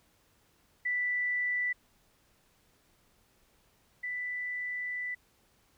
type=tone pair in turn; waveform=sine; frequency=1975.5 / 1983 Hz; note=B6 / B6; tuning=0 / +7 cents; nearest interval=unison; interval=7 cents; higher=second; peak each=-28 / -33 dBFS; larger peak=first; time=0.85-1.73 / 4.03-5.15 s; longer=second; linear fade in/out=10 ms; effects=pink hiss -68 dBFS RMS until 5.77 s